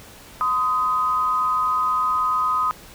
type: tone pair together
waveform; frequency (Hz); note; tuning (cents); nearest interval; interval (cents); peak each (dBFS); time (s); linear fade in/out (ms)
sine; 1023 / 1251.7; C6 / D#6; -39 / +10; minor third; 349; -24 / -19; 0.41-2.71; 0
effects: pink hiss -44 dBFS RMS until 2.94 s